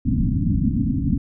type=low-pass noise; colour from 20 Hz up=white; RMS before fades=-20 dBFS; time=0.05-1.18 s; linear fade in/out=5 ms; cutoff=280 Hz; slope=96 dB/octave; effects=none